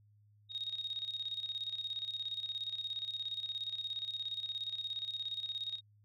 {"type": "tone with tremolo", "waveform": "sine", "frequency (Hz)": 3738, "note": "A#7", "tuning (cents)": 4, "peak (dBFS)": -35, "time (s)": [0.49, 5.81], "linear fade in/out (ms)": 50, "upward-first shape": "square", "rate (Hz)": 17, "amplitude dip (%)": 65, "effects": ["added 104 Hz sine -63 dBFS peak until 6.04 s"]}